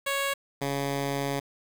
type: tone pair in turn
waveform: 10% pulse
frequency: 554 / 139.66 Hz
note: C#5 / C#3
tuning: -1 / +13 cents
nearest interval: 2 octaves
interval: 2386 cents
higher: first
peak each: -18 / -19 dBFS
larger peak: first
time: 0.06-0.34 / 0.61-1.4 s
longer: second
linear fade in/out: 10 ms
effects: 8-bit